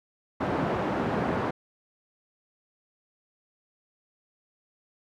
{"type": "band-pass noise", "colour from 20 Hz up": "pink", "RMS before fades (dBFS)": -28, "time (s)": [0.4, 1.51], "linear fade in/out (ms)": 10, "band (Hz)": [150, 1200], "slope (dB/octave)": 12, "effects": []}